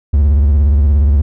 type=tone with vibrato; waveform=triangle; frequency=71.7 Hz; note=D2; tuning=41 cents flat; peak=-5 dBFS; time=0.13-1.22 s; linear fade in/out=10 ms; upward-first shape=sine; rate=17 Hz; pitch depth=140 cents each way; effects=none

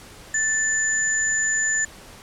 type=tone pair together; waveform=sine; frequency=1760 / 7020 Hz; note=A6 / A8; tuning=0 / -5 cents; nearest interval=2 octaves; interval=2395 cents; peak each=-22 dBFS; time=0.34-1.85 s; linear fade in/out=5 ms; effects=pink hiss -44 dBFS RMS until 2.22 s + low-pass 11000 Hz 12 dB/octave

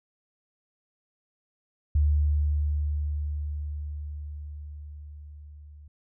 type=tone with level ramp; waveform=sine; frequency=74.1 Hz; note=D2; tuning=16 cents sharp; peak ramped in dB=-18 to -45 dBFS; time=1.95-5.88 s; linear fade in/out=5 ms; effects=none

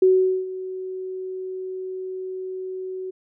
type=tone with ADSR envelope; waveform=sine; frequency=373.9 Hz; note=F#4; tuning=18 cents sharp; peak=-11 dBFS; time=0.02-3.11 s; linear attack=5 ms; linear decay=430 ms; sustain=-17 dB; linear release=13 ms; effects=none

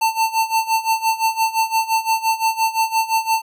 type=tone with tremolo; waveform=square; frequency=894 Hz; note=A5; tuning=27 cents sharp; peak=-14 dBFS; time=0.01-3.42 s; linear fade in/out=10 ms; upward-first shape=sine; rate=5.8 Hz; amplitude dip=85%; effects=none

